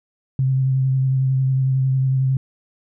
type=tone with vibrato; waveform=sine; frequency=132.2 Hz; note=C3; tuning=18 cents sharp; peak=-15 dBFS; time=0.39-2.37 s; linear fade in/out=2 ms; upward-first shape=sine; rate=11 Hz; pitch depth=19 cents each way; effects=none